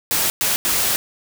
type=noise bursts at uneven times; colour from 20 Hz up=white; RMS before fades=-19 dBFS; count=3; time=0.11-0.3 / 0.41-0.56 / 0.65-0.96 s; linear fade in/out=0 ms; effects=none